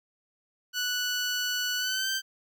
15% pulse tone with pitch glide, 1480 to 1557.2 Hz, F#6 to G6, 0 to -12 cents, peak -21 dBFS, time 0.73-2.22 s, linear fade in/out 50 ms, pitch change +88 cents, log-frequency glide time 1.77-2.1 s, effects none

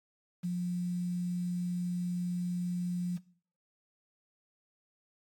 sine tone with quantisation, 177.4 Hz, F3, 27 cents sharp, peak -30 dBFS, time 0.43-3.18 s, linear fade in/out 20 ms, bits 9, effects noise-tail reverb RT60 0.5 s tail -19 dB re dry + AAC 64 kbps

